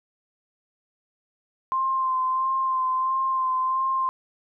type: tone with vibrato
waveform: sine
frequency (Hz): 1046.5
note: C6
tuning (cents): 0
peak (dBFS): -21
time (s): 1.72-4.09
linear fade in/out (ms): 0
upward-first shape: sine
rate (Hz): 1.5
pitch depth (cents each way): 22
effects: none